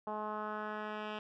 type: tone with low-pass filter sweep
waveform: 10% pulse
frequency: 212.6 Hz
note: G#3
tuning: 41 cents sharp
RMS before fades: -40 dBFS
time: 0.07-1.19 s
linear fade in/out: 2 ms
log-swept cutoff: 930 to 2700 Hz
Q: 2.5
effects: none